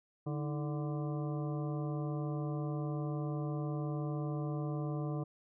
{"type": "harmonic tone with a mistuned harmonic", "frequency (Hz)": 146.83, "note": "D3", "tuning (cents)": 0, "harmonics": [1, 2, 3, 4, 5, 7, 8], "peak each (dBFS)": [-35, -41, -45, -47, -49, -52, -53], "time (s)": [0.26, 5.24], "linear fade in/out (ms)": 10, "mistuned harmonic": 2, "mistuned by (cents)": 120, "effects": []}